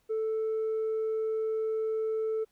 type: tone with tanh clipping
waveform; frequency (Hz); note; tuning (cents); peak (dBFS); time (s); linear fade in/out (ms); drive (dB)
triangle; 440; A4; 0; -28; 0.09-2.45; 20; 6
effects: pink hiss -72 dBFS RMS until 2.51 s